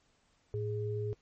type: tone pair together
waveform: sine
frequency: 110 / 415.3 Hz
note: A2 / G#4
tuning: 0 / 0 cents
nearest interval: octave + major seventh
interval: 2300 cents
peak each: -34 / -36 dBFS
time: 0.54-1.13 s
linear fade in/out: 0 ms
effects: pink hiss -71 dBFS RMS until 1.21 s + MP3 32 kbps